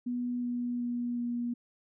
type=tone with pitch steps; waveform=sine; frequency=244.7 / 243 / 241.3 / 239.7 Hz; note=B3 / B3 / B3 / A#3; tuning=-16 / -28 / -40 / +48 cents; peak=-30 dBFS; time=0.06-1.54 s; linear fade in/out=10 ms; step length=370 ms; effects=none